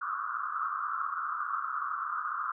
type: band-pass noise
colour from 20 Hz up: white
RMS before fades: -34 dBFS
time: 0.01-2.52 s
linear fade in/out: 5 ms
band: 1100 to 1400 Hz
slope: 96 dB/octave
effects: none